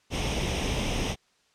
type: noise with comb filter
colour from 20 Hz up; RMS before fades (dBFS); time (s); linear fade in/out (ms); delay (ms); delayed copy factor
pink; -28; 0.1-1.16; 50; 0.34; +0.65
effects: white hiss -66 dBFS RMS until 1.54 s + low-pass 6000 Hz 12 dB/octave